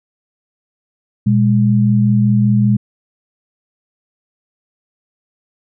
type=tone pair together; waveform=sine; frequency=120 / 205.2 Hz; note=B2 / G#3; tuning=-49 / -21 cents; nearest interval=major sixth; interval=928 cents; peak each=-12 dBFS; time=1.26-2.77 s; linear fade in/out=10 ms; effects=none